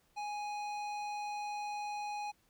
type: tone with hard clipping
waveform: triangle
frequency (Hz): 830.6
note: G#5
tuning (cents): 0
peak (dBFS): -39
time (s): 0.16-2.32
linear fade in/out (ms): 20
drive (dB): 17
effects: pink hiss -72 dBFS RMS until 2.49 s